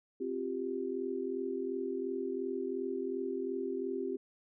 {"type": "chord", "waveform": "sine", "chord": "C suspended fourth", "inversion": "none", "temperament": "equal with one note detuned", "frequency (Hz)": [263, 349.2, 392], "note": ["C4", "F4", "G4"], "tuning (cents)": [9, 0, 0], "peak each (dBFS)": [-39, -39, -36], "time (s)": [0.2, 4.17], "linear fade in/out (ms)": 10, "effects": []}